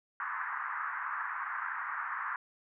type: band-pass noise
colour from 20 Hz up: pink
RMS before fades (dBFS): -37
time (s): 0.2-2.36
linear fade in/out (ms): 2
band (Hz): 1000 to 1800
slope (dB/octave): 48
effects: none